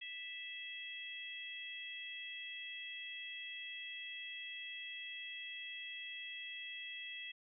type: harmonic tone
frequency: 658 Hz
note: E5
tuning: 3 cents flat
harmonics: 3 / 4 / 5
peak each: -50 / -48 / -48 dBFS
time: 0.01-7.32 s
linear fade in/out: 10 ms
effects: none